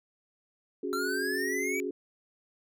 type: chord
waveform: sine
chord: C# suspended fourth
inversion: none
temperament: just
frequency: 277.2 / 369.6 / 415.8 Hz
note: C#4 / F#4 / G#4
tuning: 0 / -2 / +2 cents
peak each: -36 / -34 / -35 dBFS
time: 0.83-1.91 s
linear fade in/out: 5 ms
type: exponential sweep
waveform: square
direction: up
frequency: 1345 to 2318 Hz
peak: -32 dBFS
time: 0.93-1.8 s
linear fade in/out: 0 ms
effects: none